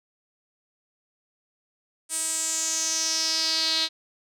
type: tone with band-pass filter sweep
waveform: sawtooth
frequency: 321.1 Hz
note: E4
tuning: 45 cents flat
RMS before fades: -26 dBFS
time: 2.09-3.89 s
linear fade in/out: 50 ms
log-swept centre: 8800 to 4000 Hz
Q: 5.3
effects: none